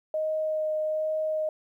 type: tone with vibrato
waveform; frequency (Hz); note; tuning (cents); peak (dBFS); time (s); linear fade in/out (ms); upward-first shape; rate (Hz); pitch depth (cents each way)
sine; 622; D#5; -1; -25; 0.14-1.49; 2; sine; 1.2; 9
effects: 11-bit